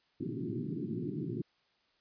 white band-pass noise, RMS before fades -37 dBFS, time 0.2-1.42 s, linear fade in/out 5 ms, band 110 to 380 Hz, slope 96 dB/octave, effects white hiss -72 dBFS RMS until 2 s + resampled to 11025 Hz

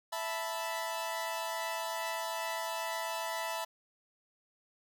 sawtooth chord, E suspended fourth, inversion none, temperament equal, 659.3 / 880 / 987.8 Hz, E5 / A5 / B5, 0 / 0 / 0 cents, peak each -35 / -36 / -35 dBFS, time 0.12-3.65 s, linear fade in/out 10 ms, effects none

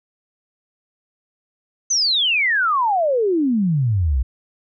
sine exponential sweep, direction down, 6300 to 58.27 Hz, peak -15 dBFS, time 1.9-4.23 s, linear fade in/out 10 ms, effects none

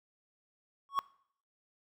triangle tone with exponential growth, 1108.7 Hz, C#6, in tune, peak -21 dBFS, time 0.89-0.99 s, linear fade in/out 0 ms, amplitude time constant 21 ms, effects noise-tail reverb RT60 0.6 s tail -21 dB re dry

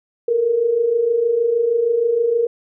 sine tone pair together, 444.3 / 470.7 Hz, A4 / A#4, +17 / +17 cents, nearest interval minor second, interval 100 cents, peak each -22 / -15 dBFS, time 0.28-2.47 s, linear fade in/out 5 ms, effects none

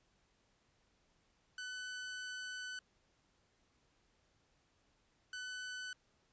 sawtooth tone bursts at uneven times, 1501 Hz, F#6, 24 cents sharp, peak -39 dBFS, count 2, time 1.58-2.79 / 5.33-5.93 s, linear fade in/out 2 ms, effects pink hiss -75 dBFS RMS until 6.32 s + resampled to 16000 Hz

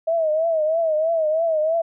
sine tone with vibrato, 640 Hz, D#5, 49 cents sharp, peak -17 dBFS, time 0.07-1.82 s, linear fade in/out 10 ms, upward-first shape triangle, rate 3.1 Hz, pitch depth 99 cents each way, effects none

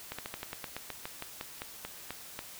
slowing click train, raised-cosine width 0.3 ms, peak -21 dBFS, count 16, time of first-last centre 0.12-2.391 s, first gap 66 ms, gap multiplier 1.11, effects white hiss -48 dBFS RMS until 2.59 s

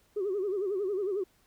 sine tone with vibrato, 392 Hz, G4, in tune, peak -27 dBFS, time 0.16-1.24 s, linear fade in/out 10 ms, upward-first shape sine, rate 11 Hz, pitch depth 130 cents each way, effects tanh soft clip ceiling -24 dBFS + pink hiss -67 dBFS RMS until 1.46 s

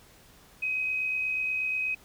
sine tone with amplitude modulation, 2526 Hz, D#7, 26 cents sharp, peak -25 dBFS, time 0.62-1.95 s, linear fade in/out 10 ms, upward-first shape sine, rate 68.3 Hz, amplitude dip 35%, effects pink hiss -56 dBFS RMS until 2.04 s

